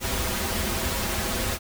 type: noise with comb filter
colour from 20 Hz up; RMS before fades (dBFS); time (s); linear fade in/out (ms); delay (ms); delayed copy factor
pink; -27; 0-1.59; 50; 6.8; -0.8
effects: none